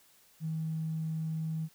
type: tone with tanh clipping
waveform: triangle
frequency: 159.4 Hz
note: D#3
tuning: 42 cents sharp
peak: -31 dBFS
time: 0.4-1.69 s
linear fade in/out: 50 ms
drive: 2 dB
effects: white hiss -63 dBFS RMS until 1.74 s